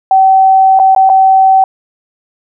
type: tone with dropouts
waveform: sine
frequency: 766 Hz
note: G5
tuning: 40 cents flat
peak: -3 dBFS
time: 0.11-1.64 s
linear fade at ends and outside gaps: 2 ms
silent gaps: 0.791-0.797 / 0.949-0.962 / 1.093-1.098 s
effects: none